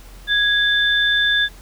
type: tone pair together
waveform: sine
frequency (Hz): 1661.2 / 3541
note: G#6 / A7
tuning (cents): 0 / +10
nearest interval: octave + minor second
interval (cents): 1310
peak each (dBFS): -16 / -18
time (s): 0.27-1.49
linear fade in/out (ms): 50
effects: added 43 Hz sine -39 dBFS peak until 1.61 s + pink hiss -46 dBFS RMS until 1.61 s